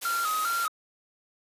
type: noise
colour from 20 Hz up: white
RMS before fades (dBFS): -34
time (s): 0.01-0.68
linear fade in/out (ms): 20
type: tone with vibrato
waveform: triangle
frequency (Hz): 1318.5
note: E6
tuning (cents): 0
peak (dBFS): -24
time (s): 0.05-0.68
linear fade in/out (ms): 2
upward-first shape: square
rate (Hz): 2.5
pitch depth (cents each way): 76
effects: high-pass 400 Hz 12 dB/octave + resampled to 32000 Hz